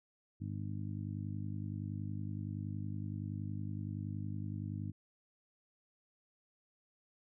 harmonic tone, 50.7 Hz, G#1, 41 cents flat, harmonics 2 / 3 / 4 / 5 / 6, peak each -40 / -44 / -46 / -48 / -50 dBFS, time 0.4-4.92 s, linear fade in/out 20 ms, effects none

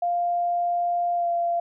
sine tone with pitch glide, 698.5 to 688.5 Hz, F5 to F5, 0 to -25 cents, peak -21 dBFS, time 0.02-1.6 s, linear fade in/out 5 ms, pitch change -25 cents, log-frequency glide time 1.15-1.28 s, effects none

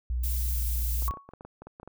sine tone with pitch glide, 60.9 to 59.2 Hz, B1 to A#1, -24 to +27 cents, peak -26 dBFS, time 0.1-1.11 s, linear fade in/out 0 ms, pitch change -49 cents, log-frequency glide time 0.52-0.76 s
violet noise, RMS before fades -35 dBFS, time 0.23-1.09 s, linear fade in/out 10 ms
clicks, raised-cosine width 1 ms, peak -30 dBFS, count 12, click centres 1.023 / 1.139 / 1.172 / 1.29 / 1.336 / 1.409 / 1.45 / 1.62 / 1.67 / 1.799 / 1.831 / 1.876 s
sine tone with exponential decay, 1112 Hz, C#6, 5 cents sharp, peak -27 dBFS, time 1.08-1.31 s, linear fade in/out 0 ms, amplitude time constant 48 ms
effects none

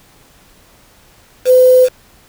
sine tone with quantisation, 507 Hz, B4, 45 cents sharp, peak -4 dBFS, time 1.45-1.89 s, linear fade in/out 50 ms, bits 4, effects pink hiss -47 dBFS RMS until 2.28 s

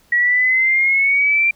sine exponential sweep, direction up, 1914 to 2371 Hz, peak -12 dBFS, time 0.12-1.51 s, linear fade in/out 5 ms, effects pink hiss -55 dBFS RMS until 1.55 s

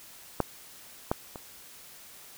clicks, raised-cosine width 1 ms, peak -10 / -11 / -25 dBFS, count 3, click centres 0.403 / 1.115 / 1.358 s, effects white hiss -50 dBFS RMS until 2.37 s

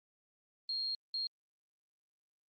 sine tone bursts at uneven times, 4239 Hz, C8, 22 cents sharp, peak -34 dBFS, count 2, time 0.69-0.95 / 1.14-1.27 s, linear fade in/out 2 ms, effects Opus 24 kbps

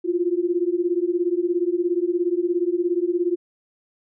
sine beating tone pair, 342 / 359 Hz, F4 / F4, -36 / +48 cents, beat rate 17 Hz, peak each -22 dBFS, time 0.04-3.36 s, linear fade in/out 20 ms, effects none

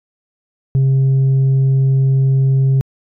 sine tone, 134.2 Hz, C3, 44 cents sharp, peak -7 dBFS, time 0.75-2.81 s, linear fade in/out 0 ms, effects tanh soft clip ceiling -9 dBFS

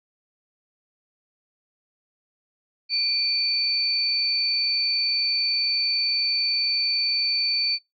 sine tone pair together, 2400 / 4531 Hz, D7 / C#8, +37 / +37 cents, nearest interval major seventh, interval 1100 cents, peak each -30 / -21 dBFS, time 2.89-7.79 s, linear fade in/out 50 ms, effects noise-tail reverb RT60 0.2 s tail -26 dB re dry

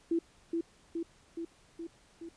sine tone with echo, 333.9 Hz, E4, 22 cents sharp, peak -26 dBFS, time 0.11-0.19 s, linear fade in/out 5 ms, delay 420 ms, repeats 5, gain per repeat -3 dB, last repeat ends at 2.29 s, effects pink hiss -63 dBFS RMS until 2.36 s + resampled to 22050 Hz

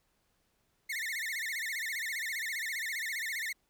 40% pulse tone with vibrato, 1975.5 Hz, B6, in tune, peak -33 dBFS, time 0.89-3.53 s, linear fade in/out 10 ms, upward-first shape sine, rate 15 Hz, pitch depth 200 cents each way, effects pink hiss -75 dBFS RMS until 3.69 s

